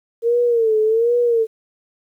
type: tone with vibrato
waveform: sine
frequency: 456.8 Hz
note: A#4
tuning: 35 cents flat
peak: -13 dBFS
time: 0.22-1.47 s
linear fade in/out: 50 ms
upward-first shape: sine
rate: 1.3 Hz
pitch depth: 99 cents each way
effects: 9-bit